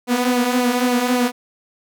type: tone with flanger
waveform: sawtooth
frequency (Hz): 246.9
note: B3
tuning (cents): 0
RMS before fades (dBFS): -18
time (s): 0.07-1.32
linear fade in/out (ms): 50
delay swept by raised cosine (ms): 0.56 to 4.76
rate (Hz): 3.6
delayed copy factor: -0.55
effects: none